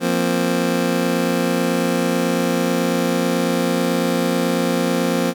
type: chord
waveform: 25% pulse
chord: F suspended fourth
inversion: none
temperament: just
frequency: 174.61 / 232.8 / 261.9 Hz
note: F3 / Bb3 / C4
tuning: 0 / -2 / +2 cents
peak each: -18 dBFS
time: 0-5.34 s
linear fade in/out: 50 ms
effects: none